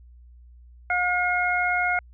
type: harmonic tone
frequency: 717 Hz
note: F5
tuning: 45 cents sharp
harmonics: 1 / 2 / 3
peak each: -25 / -25 / -25 dBFS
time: 0.9-1.99 s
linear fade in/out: 2 ms
effects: added 60 Hz sine -46 dBFS peak until 2.13 s